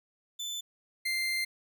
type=tone pair in turn; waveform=30% pulse; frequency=3516 / 2091 Hz; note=A7 / C7; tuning=-2 / -2 cents; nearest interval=major sixth; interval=900 cents; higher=first; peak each=-32 / -26 dBFS; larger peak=second; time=0.39-0.61 / 1.05-1.45 s; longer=second; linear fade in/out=10 ms; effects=none